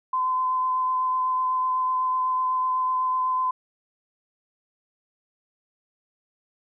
sine tone with vibrato, 1024 Hz, C6, 38 cents flat, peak -21 dBFS, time 0.13-3.51 s, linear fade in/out 5 ms, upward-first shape sine, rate 8 Hz, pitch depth 11 cents each way, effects none

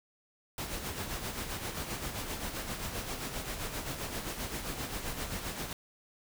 pink noise with tremolo, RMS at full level -36 dBFS, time 0.58-5.73 s, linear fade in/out 2 ms, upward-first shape sine, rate 7.6 Hz, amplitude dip 50%, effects none

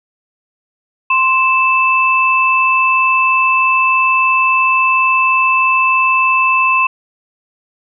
sine tone pair together, 1046.5 / 2637 Hz, C6 / E7, 0 / 0 cents, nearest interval octave + major third, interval 1600 cents, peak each -12 dBFS, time 1.1-6.87 s, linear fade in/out 5 ms, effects none

